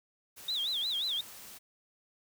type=noise; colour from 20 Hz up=white; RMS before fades=-49 dBFS; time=0.36-1.59 s; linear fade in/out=20 ms
type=tone with vibrato; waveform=sine; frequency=3600 Hz; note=A7; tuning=39 cents sharp; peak=-30 dBFS; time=0.48-1.21 s; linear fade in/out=5 ms; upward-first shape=sine; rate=5.6 Hz; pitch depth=210 cents each way
effects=none